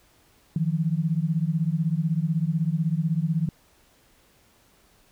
sine beating tone pair, 155.56 / 171.56 Hz, D#3 / F3, 0 / -31 cents, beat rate 16 Hz, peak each -24 / -25 dBFS, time 0.56-3.49 s, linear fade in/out 2 ms, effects pink hiss -60 dBFS RMS until 5.11 s

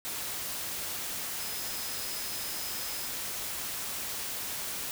sine tone in noise, 5090 Hz, D#8, 39 cents sharp, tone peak -43 dBFS, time 1.4-3.07 s, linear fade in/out 0 ms, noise white, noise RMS -36 dBFS, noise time 0.05-4.91 s, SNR -10 dB, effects none

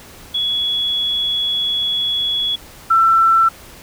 sine tone pair in turn, 3375 / 1339.4 Hz, G#7 / E6, +27 / +27 cents, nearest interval octave + major third, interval 1600 cents, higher first, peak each -16 / -9 dBFS, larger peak second, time 0.34-2.56 / 2.9-3.49 s, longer first, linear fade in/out 10 ms, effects pink hiss -40 dBFS RMS until 3.82 s

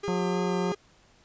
45% pulse tone with vibrato, 404.2 Hz, G#4, 47 cents flat, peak -30 dBFS, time 0.03-0.75 s, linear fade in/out 10 ms, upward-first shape sine, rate 3.2 Hz, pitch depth 14 cents each way
harmonic tone, 180 Hz, F#3, 47 cents flat, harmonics 1 / 2 / 3 / 4 / 5 / 6 / 7, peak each -28 / -33 / -37 / -39 / -36 / -44 / -45 dBFS, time 0.08-0.72 s, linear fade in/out 0 ms
effects pink hiss -60 dBFS RMS until 1.24 s + resampled to 16000 Hz

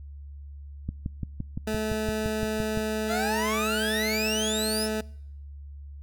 click train, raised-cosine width 5 ms, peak -18 dBFS, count 12, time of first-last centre 0.89-2.774 s, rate 5.84 Hz
20% pulse tone, 216.6 Hz, A3, 27 cents flat, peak -22 dBFS, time 1.67-5.01 s, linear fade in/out 5 ms
25% pulse exponential sweep, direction up, 648 to 5440 Hz, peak -24 dBFS, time 3.07-4.89 s, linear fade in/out 50 ms
effects noise-tail reverb RT60 0.8 s tail -25 dB re dry + added 71 Hz sine -39 dBFS peak until 6.02 s

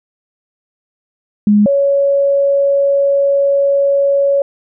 sine tone pair in turn, 207.7 / 558.7 Hz, G#3 / C#5, 0 / +13 cents, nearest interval octave + perfect fourth, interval 1713 cents, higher second, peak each -6 / -9 dBFS, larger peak first, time 1.47-1.66 / 1.66-4.42 s, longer second, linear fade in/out 2 ms, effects none

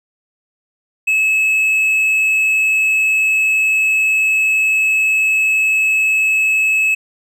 triangle tone, 2589 Hz, E7, 32 cents flat, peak -10 dBFS, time 1.07-6.95 s, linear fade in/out 10 ms, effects none

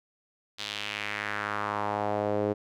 sawtooth tone with band-pass filter sweep, 104 Hz, G#2, 3 cents sharp, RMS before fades -31 dBFS, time 0.58-2.54 s, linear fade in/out 20 ms, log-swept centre 3900 to 430 Hz, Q 2.3, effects none

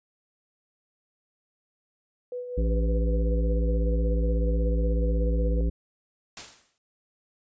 sine tone with tremolo, 493.9 Hz, B4, in tune, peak -30 dBFS, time 2.32-5.61 s, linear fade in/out 2 ms, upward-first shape sine, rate 5.2 Hz, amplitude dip 45%
harmonic tone, 56.7 Hz, A#1, 47 cents flat, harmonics 1 / 3 / 5 / 7 / 9, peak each -22 / -32 / -36 / -39 / -41 dBFS, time 2.57-5.7 s, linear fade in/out 10 ms
white noise with exponential decay, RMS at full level -35 dBFS, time 6.37-6.78 s, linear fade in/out 1 ms, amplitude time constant 87 ms
effects resampled to 16000 Hz

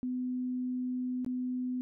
sine tone with dropouts, 251.8 Hz, B3, 34 cents sharp, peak -31 dBFS, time 0.03-1.81 s, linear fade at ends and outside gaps 0 ms, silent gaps 1.247-1.263 s, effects none

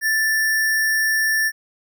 sine tone with sample-and-hold, 1762 Hz, A6, 2 cents sharp, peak -16 dBFS, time 0.01-1.52 s, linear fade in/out 50 ms, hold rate 7350 Hz, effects none

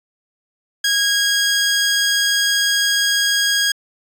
15% pulse tone, 1639 Hz, G#6, 23 cents flat, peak -8 dBFS, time 0.84-3.72 s, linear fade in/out 5 ms, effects resampled to 32000 Hz

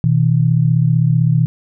sine tone pair together, 123.47 / 159.14 Hz, B2 / D#3, 0 / +39 cents, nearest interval major third, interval 439 cents, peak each -13 dBFS, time 0.04-1.46 s, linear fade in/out 0 ms, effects none

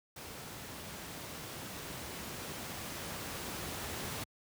pink noise with level ramp, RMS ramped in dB -46 to -39 dBFS, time 0.16-4.24 s, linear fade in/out 5 ms, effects high-pass 80 Hz 12 dB/octave

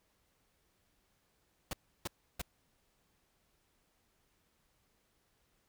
pink noise bursts, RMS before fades -38 dBFS, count 3, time 1.71-2.416 s, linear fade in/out 2 ms, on 22 ms, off 320 ms, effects pink hiss -75 dBFS RMS until 5.68 s

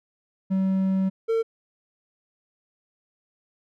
triangle tone pair in turn, 190.7 / 452.4 Hz, G3 / A4, -47 / +48 cents, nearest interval octave + minor third, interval 1495 cents, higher second, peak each -18 dBFS, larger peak neither, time 0.5-1.1 / 1.28-1.43 s, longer first, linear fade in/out 20 ms, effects none

